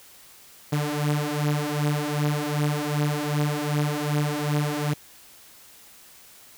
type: beating tone pair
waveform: sawtooth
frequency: 146.83 / 149.43 Hz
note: D3 / D3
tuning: 0 / +30 cents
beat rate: 2.6 Hz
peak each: -22 dBFS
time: 0.72-4.94 s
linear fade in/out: 10 ms
effects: white hiss -50 dBFS RMS until 6.57 s